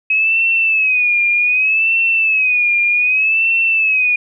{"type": "tone with vibrato", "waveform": "sine", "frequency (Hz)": 2547, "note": "D#7", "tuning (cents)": 40, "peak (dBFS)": -11, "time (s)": [0.1, 4.16], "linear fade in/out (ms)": 5, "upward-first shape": "sine", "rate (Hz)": 0.65, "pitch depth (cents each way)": 99, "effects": []}